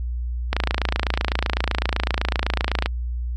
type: click train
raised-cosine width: 0.3 ms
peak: -4 dBFS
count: 66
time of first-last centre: 0.53-2.86 s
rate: 27.9 Hz
effects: added 60 Hz sine -23 dBFS peak until 3.36 s + MP3 48 kbps